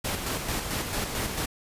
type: noise with tremolo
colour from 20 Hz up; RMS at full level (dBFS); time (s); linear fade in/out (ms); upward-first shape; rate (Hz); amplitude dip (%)
pink; -29; 0.04-1.46; 10; square; 4.5; 40
effects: resampled to 32000 Hz